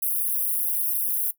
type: high-pass noise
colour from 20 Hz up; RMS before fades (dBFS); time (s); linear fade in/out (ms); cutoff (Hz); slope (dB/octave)
white; -25; 0.02-1.31; 5; 9900; 96
effects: noise-tail reverb RT60 0.1 s tail -17 dB re dry